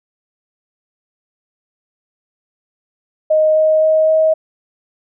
sine tone with pitch steps, 622.3 / 625.9 / 629.5 / 633.2 Hz, D#5 / D#5 / D#5 / D#5, 0 / +10 / +20 / +30 cents, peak -9 dBFS, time 3.3-4.34 s, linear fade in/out 10 ms, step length 260 ms, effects none

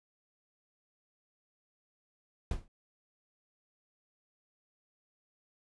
brown noise with exponential decay, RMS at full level -27 dBFS, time 2.51-2.68 s, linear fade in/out 2 ms, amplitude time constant 36 ms, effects resampled to 24000 Hz

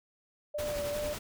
sine tone with vibrato, 587.3 Hz, D5, in tune, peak -32 dBFS, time 0.54-1.14 s, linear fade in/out 10 ms, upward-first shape square, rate 2.5 Hz, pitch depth 19 cents each way
pink noise with tremolo, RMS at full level -38 dBFS, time 0.58-1.19 s, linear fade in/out 10 ms, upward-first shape triangle, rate 11 Hz, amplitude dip 40%
effects none

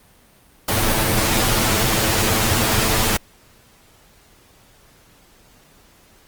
pink noise with comb filter, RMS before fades -18 dBFS, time 0.68-3.17 s, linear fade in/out 5 ms, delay 9.1 ms, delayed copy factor +1, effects pink hiss -52 dBFS RMS until 6.27 s + Opus 32 kbps

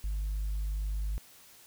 sine tone, 51 Hz, G#1, 31 cents flat, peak -28 dBFS, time 0.04-1.18 s, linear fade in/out 0 ms, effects tanh soft clip ceiling -28 dBFS + white hiss -56 dBFS RMS until 1.66 s

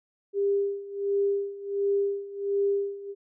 sine tone with tremolo, 400 Hz, G4, 35 cents sharp, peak -21 dBFS, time 0.33-3.15 s, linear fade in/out 50 ms, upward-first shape sine, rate 1.4 Hz, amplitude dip 85%, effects none

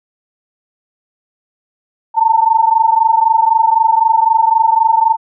sine tone pair together, 886.1 / 910 Hz, A5 / A#5, +12 / -42 cents, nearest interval unison, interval 46 cents, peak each -11 dBFS, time 2.14-5.17 s, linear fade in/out 50 ms, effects none

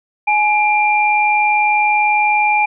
sine tone pair together, 841.1 / 2379 Hz, G#5 / D7, +22 / +22 cents, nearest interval octave + tritone, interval 1800 cents, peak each -13 / -15 dBFS, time 0.27-2.66 s, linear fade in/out 10 ms, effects none

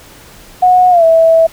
sine tone with pitch glide, 730 to 654.1 Hz, F#5 to E5, -24 to -14 cents, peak -4 dBFS, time 0.62-1.47 s, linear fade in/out 10 ms, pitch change -190 cents, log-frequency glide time 0.9-1.04 s, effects pink hiss -38 dBFS RMS until 1.52 s

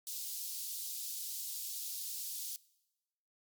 white high-pass noise, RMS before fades -41 dBFS, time 0.07-2.56 s, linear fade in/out 0 ms, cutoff 3900 Hz, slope 24 dB/octave, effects noise-tail reverb RT60 1.0 s tail -22 dB re dry + MP3 96 kbps

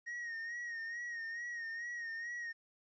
triangle tone with vibrato, 1869 Hz, A#6, 4 cents sharp, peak -38 dBFS, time 0.06-2.53 s, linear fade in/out 20 ms, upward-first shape sine, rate 2.3 Hz, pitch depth 52 cents each way, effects resampled to 16000 Hz + 13-bit

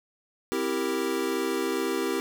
square chord, C dominant seventh, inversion none, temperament equal, 261.6 / 329.6 / 392 / 466.2 Hz, C4 / E4 / G4 / Bb4, 0 / 0 / 0 / 0 cents, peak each -34 / -32 / -30 / -34 dBFS, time 0.52-2.2 s, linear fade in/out 0 ms, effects none

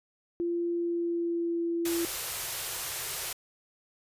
sine tone with pitch glide, 343.5 to 338.2 Hz, F4 to E4, -29 to +44 cents, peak -27 dBFS, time 0.4-2.05 s, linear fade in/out 0 ms, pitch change -27 cents, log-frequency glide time 0.73-1.63 s
white band-stop noise, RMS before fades -34 dBFS, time 1.85-3.33 s, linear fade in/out 5 ms, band 160 to 340 Hz, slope 48 dB/octave
effects resampled to 32000 Hz

